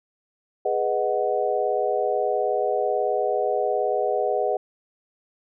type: chord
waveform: sine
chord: G# minor seventh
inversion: none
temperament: equal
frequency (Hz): 415.3 / 493.9 / 622.3 / 740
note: G#4 / B4 / D#5 / F#5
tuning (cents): 0 / 0 / 0 / 0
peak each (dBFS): -26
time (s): 0.65-4.57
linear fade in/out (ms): 5
effects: none